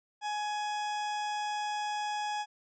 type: tone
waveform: 40% pulse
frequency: 838 Hz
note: G#5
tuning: 15 cents sharp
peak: -31 dBFS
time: 0.21-2.46 s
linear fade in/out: 50 ms
effects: resampled to 16000 Hz